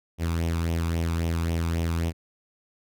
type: tone with flanger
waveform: sawtooth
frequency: 83.3 Hz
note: E2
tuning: 19 cents sharp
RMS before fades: -26 dBFS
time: 0.18-2.13 s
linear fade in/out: 50 ms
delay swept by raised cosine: 0.33 to 0.85 ms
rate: 3.7 Hz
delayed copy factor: +0.6
effects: none